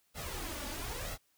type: noise with flanger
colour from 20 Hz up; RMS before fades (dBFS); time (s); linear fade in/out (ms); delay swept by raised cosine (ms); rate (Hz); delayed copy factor
pink; -40; 0.14-1.18; 50; 1.5 to 3.5; 1; +0.65
effects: white hiss -73 dBFS RMS until 1.37 s